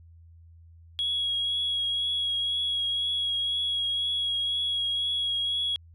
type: tone with vibrato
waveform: sine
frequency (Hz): 3322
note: G#7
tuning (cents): 0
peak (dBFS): -24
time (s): 0.99-5.76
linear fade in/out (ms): 0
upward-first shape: triangle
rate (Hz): 2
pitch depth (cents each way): 20
effects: tanh soft clip ceiling -21 dBFS + added 83 Hz sine -49 dBFS peak until 5.94 s